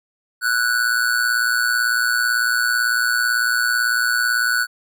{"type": "tone with amplitude modulation", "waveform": "square", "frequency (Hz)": 1480, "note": "F#6", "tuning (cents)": 0, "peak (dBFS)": -14, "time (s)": [0.41, 4.67], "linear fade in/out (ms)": 50, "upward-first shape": "sine", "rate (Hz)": 118, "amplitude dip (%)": 70, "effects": []}